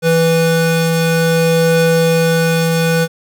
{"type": "tone pair together", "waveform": "square", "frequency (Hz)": [164.82, 493.9], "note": ["E3", "B4"], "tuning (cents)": [0, 0], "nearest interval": "octave + perfect fifth", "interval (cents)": 1900, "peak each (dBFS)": -14, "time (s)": [0.02, 3.08], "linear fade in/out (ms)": 50, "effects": []}